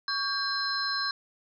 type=tone cluster; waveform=sine; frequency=1124 / 1598 / 4130 / 5220 Hz; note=C#6 / G6 / C8 / E8; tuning=+24 / +33 / -23 / -18 cents; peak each=-34 / -32 / -31 / -35 dBFS; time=0.08-1.11 s; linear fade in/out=2 ms; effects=none